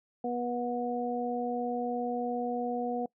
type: harmonic tone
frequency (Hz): 242.9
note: B3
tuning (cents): -29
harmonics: 1 / 2 / 3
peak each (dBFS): -34 / -34 / -34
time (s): 0.24-3.06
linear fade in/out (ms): 5
effects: noise-tail reverb RT60 0.1 s tail -23 dB re dry